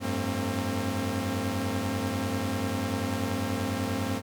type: tone cluster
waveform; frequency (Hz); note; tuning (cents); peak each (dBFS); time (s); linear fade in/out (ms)
sawtooth; 91 / 101.2 / 229.1 / 266.2; F#2 / G#2 / A#3 / C4; -28 / -44 / -30 / +30; -31 / -29 / -30 / -28; 0-4.22; 50
effects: none